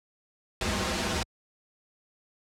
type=noise with comb filter; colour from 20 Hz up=pink; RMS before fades=-28 dBFS; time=0.61-1.23 s; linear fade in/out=2 ms; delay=7 ms; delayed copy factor=-0.95; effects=high-pass 60 Hz 12 dB/octave + low-pass 7000 Hz 12 dB/octave